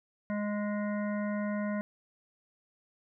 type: harmonic tone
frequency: 207.4 Hz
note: G#3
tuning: 2 cents flat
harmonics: 1 / 3 / 5 / 7 / 9 / 10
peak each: -31 / -37 / -44 / -45 / -46 / -52 dBFS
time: 0.3-1.81 s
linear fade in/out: 0 ms
effects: none